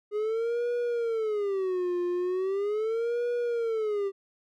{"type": "tone with vibrato", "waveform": "triangle", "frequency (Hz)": 412.5, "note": "G#4", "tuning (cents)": -12, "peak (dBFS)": -24, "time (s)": [0.11, 4.12], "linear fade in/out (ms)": 50, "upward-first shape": "sine", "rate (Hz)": 0.39, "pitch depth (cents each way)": 270, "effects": []}